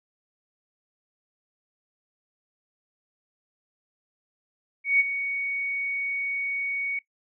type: tone with ADSR envelope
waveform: sine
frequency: 2234 Hz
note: C#7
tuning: 13 cents sharp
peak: -15 dBFS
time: 4.84-6.99 s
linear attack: 160 ms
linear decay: 24 ms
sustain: -11 dB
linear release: 4 ms
effects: noise-tail reverb RT60 0.1 s tail -17 dB re dry